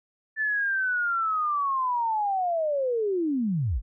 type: linear sweep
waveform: sine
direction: down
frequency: 1764 to 35.22 Hz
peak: -23 dBFS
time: 0.36-3.82 s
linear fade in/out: 50 ms
effects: none